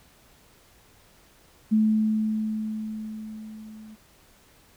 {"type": "tone with level ramp", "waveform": "sine", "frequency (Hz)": 216.8, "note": "A3", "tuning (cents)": -25, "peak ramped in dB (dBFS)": [-16, -42], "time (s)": [1.71, 3.96], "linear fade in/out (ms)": 20, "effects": ["pink hiss -57 dBFS RMS until 4.76 s"]}